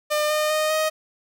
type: tone with pitch steps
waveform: sawtooth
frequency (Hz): 602 / 609.7 / 617.5 / 625.4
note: D5 / D#5 / D#5 / D#5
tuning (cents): +43 / -35 / -13 / +9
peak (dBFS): -16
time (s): 0.1-0.9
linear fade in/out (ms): 20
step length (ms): 200
effects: none